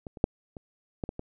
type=clicks; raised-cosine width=2 ms; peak=-25 / -29 / -7 / -27 / -18 / -20 / -22 dBFS; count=7; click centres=0.068 / 0.172 / 0.241 / 0.568 / 1.038 / 1.091 / 1.194 s; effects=none